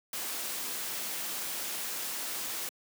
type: noise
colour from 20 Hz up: white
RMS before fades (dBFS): -36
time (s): 0.13-2.69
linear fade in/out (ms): 2
effects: high-pass 200 Hz 12 dB/octave